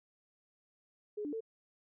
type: tone with pitch steps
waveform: sine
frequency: 418.6 / 293.4 / 447.3 Hz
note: G#4 / D4 / A4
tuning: +14 / -2 / +28 cents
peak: -36 dBFS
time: 1.17-1.407 s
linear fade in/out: 10 ms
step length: 79 ms
effects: none